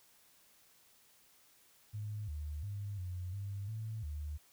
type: tone with pitch steps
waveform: sine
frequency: 105.4 / 74.9 / 101.3 / 90.3 / 99.7 / 110.2 / 74.7 Hz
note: G#2 / D2 / G#2 / F#2 / G2 / A2 / D2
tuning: +26 / +35 / -43 / -42 / +30 / +3 / +30 cents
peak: -38 dBFS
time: 1.93-4.38 s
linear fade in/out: 20 ms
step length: 350 ms
effects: white hiss -66 dBFS RMS until 4.52 s